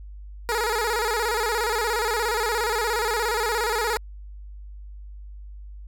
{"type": "tone with vibrato", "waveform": "15% pulse", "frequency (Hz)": 450, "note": "A4", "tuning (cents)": 39, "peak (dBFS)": -16, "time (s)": [0.49, 3.97], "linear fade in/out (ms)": 0, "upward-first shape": "square", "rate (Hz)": 17, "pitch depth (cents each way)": 93, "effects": ["added 50 Hz sine -37 dBFS peak until 5.87 s"]}